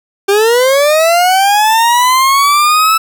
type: linear sweep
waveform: 40% pulse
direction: up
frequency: 390 to 1318.5 Hz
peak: -6 dBFS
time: 0.28-2.98 s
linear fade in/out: 10 ms
effects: 8-bit